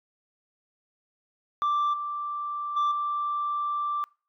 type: tone with level steps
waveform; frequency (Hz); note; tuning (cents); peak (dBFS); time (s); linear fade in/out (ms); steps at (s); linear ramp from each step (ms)
sine; 1174.7; D6; 0; -20 / -29 / -19 / -25; 1.62-4.04; 0; 1.93 / 2.76 / 2.91; 10
effects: noise-tail reverb RT60 0.4 s tail -26 dB re dry + tanh soft clip ceiling -21 dBFS